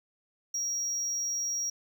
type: tone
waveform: triangle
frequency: 5660 Hz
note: F8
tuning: 22 cents sharp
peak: -28 dBFS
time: 0.54-1.7 s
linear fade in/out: 5 ms
effects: none